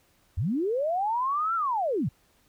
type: linear two-way sweep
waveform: sine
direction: up then down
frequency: 69.3 to 1381 to 93.7 Hz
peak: -24 dBFS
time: 0.37-2.09 s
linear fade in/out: 10 ms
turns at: 1.55 s
effects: pink hiss -65 dBFS RMS until 2.48 s